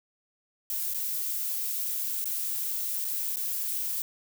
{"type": "noise with dropouts", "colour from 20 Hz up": "violet", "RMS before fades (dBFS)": -31, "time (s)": [0.7, 4.02], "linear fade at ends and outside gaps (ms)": 1, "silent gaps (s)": [[0.937, 0.945], [2.243, 2.255], [3.046, 3.05], [3.36, 3.369]], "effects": []}